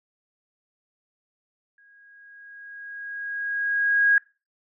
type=tone with exponential growth; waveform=sine; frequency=1642 Hz; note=G#6; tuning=20 cents flat; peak=-14 dBFS; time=1.78-4.18 s; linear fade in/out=2 ms; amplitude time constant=520 ms; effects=noise-tail reverb RT60 0.3 s tail -23 dB re dry